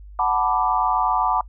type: chord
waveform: sine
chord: B minor seventh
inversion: second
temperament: equal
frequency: 740 / 880 / 987.8 / 1174.7 Hz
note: F#5 / A5 / B5 / D6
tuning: 0 / 0 / 0 / 0 cents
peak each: -23 dBFS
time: 0.19-1.41 s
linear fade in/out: 2 ms
effects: noise-tail reverb RT60 0.1 s tail -24 dB re dry + added 50 Hz sine -38 dBFS peak until 1.48 s